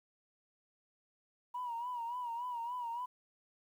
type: tone with vibrato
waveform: sine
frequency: 960 Hz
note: B5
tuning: 49 cents flat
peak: -36 dBFS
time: 1.54-3.06 s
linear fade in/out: 10 ms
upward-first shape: sine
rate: 3.5 Hz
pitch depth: 73 cents each way
effects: tanh soft clip ceiling -32 dBFS + 11-bit